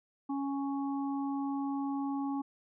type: harmonic tone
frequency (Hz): 277.2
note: C#4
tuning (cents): 0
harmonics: 1 / 3 / 4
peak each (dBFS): -32 / -40 / -45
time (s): 0.29-2.42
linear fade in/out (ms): 10
effects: none